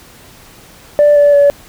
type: tone with pitch steps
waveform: sine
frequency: 587.3 / 579.2 / 571.2 Hz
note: D5 / D5 / D5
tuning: 0 / -24 / -48 cents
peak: -3 dBFS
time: 0.99-1.5 s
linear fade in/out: 0 ms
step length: 170 ms
effects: tanh soft clip ceiling -2 dBFS + pink hiss -40 dBFS RMS until 1.68 s